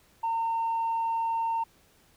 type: tone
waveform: sine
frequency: 912 Hz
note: A#5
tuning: 38 cents flat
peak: -24 dBFS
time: 0.23-1.64 s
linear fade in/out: 10 ms
effects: tanh soft clip ceiling -23 dBFS + pink hiss -62 dBFS RMS until 2.16 s